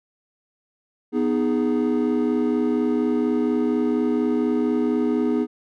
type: chord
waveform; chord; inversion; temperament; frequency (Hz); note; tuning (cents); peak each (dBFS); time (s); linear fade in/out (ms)
triangle; G# minor; first; equal; 246.9 / 311.1 / 415.3; B3 / D#4 / G#4; 0 / 0 / 0; -19 / -21 / -22; 1.12-5.47; 50
effects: tanh soft clip ceiling -10 dBFS